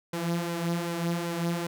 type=tone with flanger; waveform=sawtooth; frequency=170.4 Hz; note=F3; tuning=42 cents flat; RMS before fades=-30 dBFS; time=0.13-1.67 s; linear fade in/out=5 ms; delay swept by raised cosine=2 to 5.7 ms; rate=2.6 Hz; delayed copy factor=+0.55; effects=none